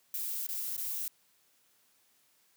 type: noise with dropouts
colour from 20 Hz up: violet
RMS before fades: -36 dBFS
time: 0.14-1.08 s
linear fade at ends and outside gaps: 2 ms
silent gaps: 0.467-0.488 / 0.766-0.778 s
effects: white hiss -69 dBFS RMS until 2.56 s + high-pass 100 Hz 12 dB/octave